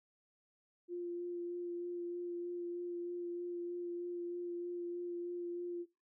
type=tone with vibrato; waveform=sine; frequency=349.2 Hz; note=F4; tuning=in tune; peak=-38 dBFS; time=0.88-5.86 s; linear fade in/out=50 ms; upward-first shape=sine; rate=3.2 Hz; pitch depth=12 cents each way; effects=noise-tail reverb RT60 0.3 s tail -20 dB re dry